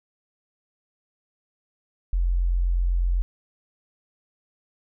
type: tone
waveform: sine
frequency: 44 Hz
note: F1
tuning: 14 cents sharp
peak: -19 dBFS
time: 2.13-3.22 s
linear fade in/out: 0 ms
effects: none